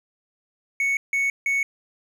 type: tone bursts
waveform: triangle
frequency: 2217 Hz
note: C#7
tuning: in tune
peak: -18 dBFS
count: 3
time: 0.8-1.63 s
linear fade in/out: 2 ms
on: 170 ms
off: 160 ms
effects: none

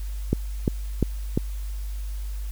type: click train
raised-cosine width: 3 ms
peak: -7 dBFS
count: 4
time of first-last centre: 0.33-1.375 s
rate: 2.87 Hz
effects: added 50 Hz sine -28 dBFS peak until 2.51 s + white hiss -49 dBFS RMS until 2.51 s

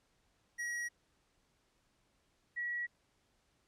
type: tone pair in turn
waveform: square / sine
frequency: 1908 / 1924.6 Hz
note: A#6 / B6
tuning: +40 / -45 cents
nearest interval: unison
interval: 15 cents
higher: second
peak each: -37 / -35 dBFS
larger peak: second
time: 0.58-0.89 / 2.56-2.87 s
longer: neither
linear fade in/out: 20 ms
effects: pink hiss -75 dBFS RMS until 3.67 s + low-pass 9000 Hz 12 dB/octave

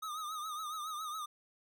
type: tone with vibrato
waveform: square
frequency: 1242 Hz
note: D#6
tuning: 3 cents flat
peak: -39 dBFS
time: 0.02-1.26 s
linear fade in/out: 10 ms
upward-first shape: triangle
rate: 7.2 Hz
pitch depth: 91 cents each way
effects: none

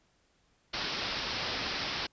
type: low-pass noise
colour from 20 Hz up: white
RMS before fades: -35 dBFS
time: 0.73-2.07 s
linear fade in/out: 10 ms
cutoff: 5400 Hz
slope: 96 dB/octave
effects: pink hiss -70 dBFS RMS until 2.12 s + resampled to 16000 Hz

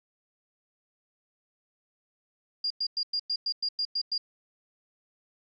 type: tone bursts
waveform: sine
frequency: 4816 Hz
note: D8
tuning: 43 cents sharp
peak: -26 dBFS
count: 10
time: 2.64-4.18 s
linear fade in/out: 5 ms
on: 64 ms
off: 100 ms
effects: none

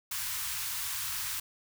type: band-stop noise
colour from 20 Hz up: white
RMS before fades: -35 dBFS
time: 0.11-1.4 s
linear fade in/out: 5 ms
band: 140 to 910 Hz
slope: 48 dB/octave
effects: none

